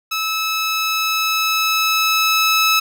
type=tone with level ramp; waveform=15% pulse; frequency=1300 Hz; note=E6; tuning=24 cents flat; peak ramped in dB=-13 to -6 dBFS; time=0.11-2.8 s; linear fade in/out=10 ms; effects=none